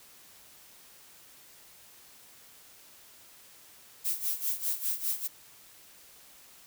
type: noise with tremolo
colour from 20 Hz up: violet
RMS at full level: -29 dBFS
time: 4.04-5.28 s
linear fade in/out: 20 ms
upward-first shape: sine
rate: 5 Hz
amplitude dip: 80%
effects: white hiss -55 dBFS RMS until 6.66 s